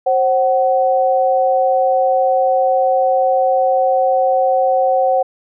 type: tone pair together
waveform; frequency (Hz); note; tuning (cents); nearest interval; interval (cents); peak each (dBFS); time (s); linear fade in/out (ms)
sine; 531 / 750.9; C5 / F#5; +25 / +25; tritone; 600; -14; 0.06-5.23; 10
effects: none